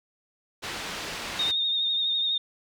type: low-pass noise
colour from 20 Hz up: white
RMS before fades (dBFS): -35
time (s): 0.62-1.52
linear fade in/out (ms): 20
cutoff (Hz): 3800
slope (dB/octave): 12
type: tone with vibrato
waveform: sine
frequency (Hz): 3684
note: A#7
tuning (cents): -21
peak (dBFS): -23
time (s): 1.39-2.38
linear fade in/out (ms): 5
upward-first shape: triangle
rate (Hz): 12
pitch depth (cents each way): 40
effects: none